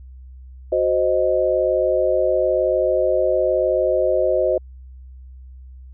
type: chord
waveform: sine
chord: C diminished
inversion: second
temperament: equal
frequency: 370 / 523.3 / 622.3 Hz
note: Gb4 / C5 / Eb5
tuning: 0 / 0 / 0 cents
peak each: -22 / -19 / -19 dBFS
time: 0.72-4.58 s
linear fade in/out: 5 ms
effects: added 64 Hz sine -37 dBFS peak until 5.93 s